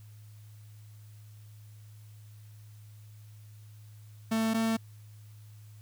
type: tone pair in turn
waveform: 45% pulse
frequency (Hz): 223 / 224.6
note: A3 / A3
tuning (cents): +23 / +36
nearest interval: unison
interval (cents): 13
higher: second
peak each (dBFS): -26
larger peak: neither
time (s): 4.31-4.54 / 4.54-4.77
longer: neither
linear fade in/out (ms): 10
effects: added 106 Hz sine -48 dBFS peak until 5.81 s + white hiss -64 dBFS RMS until 5.81 s